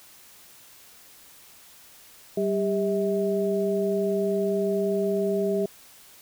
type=tone cluster; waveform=sine; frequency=193.4 / 399.4 / 642 Hz; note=G3 / G4 / E5; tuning=-23 / +32 / -46 cents; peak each=-28 / -24 / -29 dBFS; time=2.37-5.66 s; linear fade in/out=5 ms; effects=white hiss -51 dBFS RMS until 6.21 s